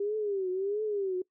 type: tone with vibrato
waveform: sine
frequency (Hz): 397.7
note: G4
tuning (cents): +25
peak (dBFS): -28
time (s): 0-1.22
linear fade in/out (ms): 5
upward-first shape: triangle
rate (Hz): 1.5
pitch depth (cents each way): 160
effects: noise-tail reverb RT60 0.1 s tail -22 dB re dry